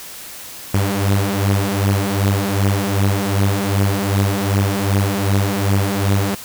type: beating tone pair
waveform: sawtooth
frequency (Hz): 97.8 / 100.4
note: G2 / G2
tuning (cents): -4 / +42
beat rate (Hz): 2.6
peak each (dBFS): -14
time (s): 0.74-6.35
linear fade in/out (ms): 5
effects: white hiss -34 dBFS RMS until 6.44 s